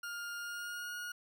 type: tone with pitch glide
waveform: 40% pulse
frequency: 1411 to 1440.6 Hz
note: F6 to F#6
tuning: +17 to -47 cents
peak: -39 dBFS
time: 0.03-1.12 s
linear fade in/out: 5 ms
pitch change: +36 cents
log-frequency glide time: 0.37-0.95 s
effects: none